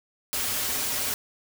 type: noise with comb filter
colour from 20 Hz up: white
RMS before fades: -28 dBFS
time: 0.33-1.14 s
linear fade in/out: 0 ms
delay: 5.9 ms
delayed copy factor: -0.95
effects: none